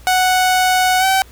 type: tone with pitch glide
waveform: sawtooth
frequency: 740 to 766.5 Hz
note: F#5 to G5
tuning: 0 to -39 cents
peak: -8 dBFS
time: 0.07-1.22 s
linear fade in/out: 0 ms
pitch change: +61 cents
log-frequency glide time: 0.99-1.05 s
effects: added 60 Hz sine -41 dBFS peak until 1.31 s + pink hiss -46 dBFS RMS until 1.31 s